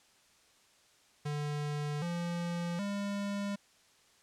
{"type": "tone with pitch steps", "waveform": "square", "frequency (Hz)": [147.5, 172.39, 201.5], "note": ["D3", "F3", "G3"], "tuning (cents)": [8, -22, 48], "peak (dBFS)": -34, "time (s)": [1.25, 3.56], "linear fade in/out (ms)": 10, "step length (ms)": 770, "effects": ["white hiss -65 dBFS RMS until 4.22 s", "low-pass 8000 Hz 12 dB/octave"]}